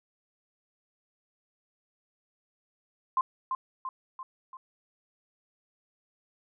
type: tone with echo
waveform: sine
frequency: 1046.5 Hz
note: C6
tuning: in tune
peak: -22 dBFS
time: 3.17-3.21 s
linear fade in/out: 2 ms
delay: 340 ms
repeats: 4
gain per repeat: -5 dB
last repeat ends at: 4.57 s
effects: none